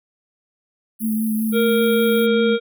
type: high-pass noise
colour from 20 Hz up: pink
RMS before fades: -33 dBFS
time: 0.99-2.27 s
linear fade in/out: 20 ms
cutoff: 10000 Hz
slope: 96 dB/octave
type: tone with vibrato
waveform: sine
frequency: 219.3 Hz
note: A3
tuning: 6 cents flat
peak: -18 dBFS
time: 1-2.58 s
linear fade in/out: 50 ms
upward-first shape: sine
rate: 5.1 Hz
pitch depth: 20 cents each way
type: harmonic tone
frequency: 466.2 Hz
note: A#4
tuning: in tune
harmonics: 1 / 3 / 5 / 7 / 8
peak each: -16 / -26 / -31 / -30 / -34 dBFS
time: 1.52-2.6 s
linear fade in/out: 50 ms
effects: none